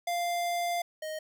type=tone pair in turn; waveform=square; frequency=696 / 622.8 Hz; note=F5 / D#5; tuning=-6 / +2 cents; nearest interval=major second; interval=192 cents; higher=first; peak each=-29 / -35 dBFS; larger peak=first; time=0.07-0.82 / 1.02-1.19 s; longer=first; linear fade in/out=5 ms; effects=none